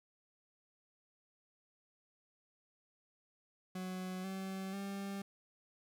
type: tone with pitch steps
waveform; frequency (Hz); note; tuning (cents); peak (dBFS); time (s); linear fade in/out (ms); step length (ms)
40% pulse; 185 / 191.19 / 197.59; F#3 / G3 / G3; 0 / -43 / +14; -39; 3.75-5.22; 5; 490
effects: none